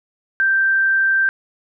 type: tone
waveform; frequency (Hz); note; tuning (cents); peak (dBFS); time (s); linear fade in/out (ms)
sine; 1568; G6; 0; -13; 0.4-1.29; 0
effects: none